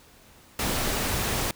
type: noise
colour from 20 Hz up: pink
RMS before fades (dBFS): -27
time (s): 0.59-1.51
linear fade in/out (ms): 2
effects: pink hiss -54 dBFS RMS until 1.55 s